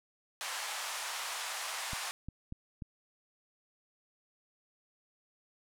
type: band-pass noise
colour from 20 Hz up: pink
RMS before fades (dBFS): -39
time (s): 0.41-2.11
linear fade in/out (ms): 0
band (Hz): 770 to 11000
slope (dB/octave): 24
type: clicks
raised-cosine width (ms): 5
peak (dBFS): -29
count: 4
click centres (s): 1.933 / 2.286 / 2.524 / 2.822
effects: none